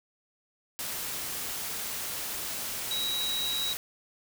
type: tone in noise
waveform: sine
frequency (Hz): 3859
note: B7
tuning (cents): -41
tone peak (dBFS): -29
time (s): 2.91-3.73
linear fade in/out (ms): 0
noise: white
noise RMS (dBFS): -35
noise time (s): 0.79-3.77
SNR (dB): +3
effects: none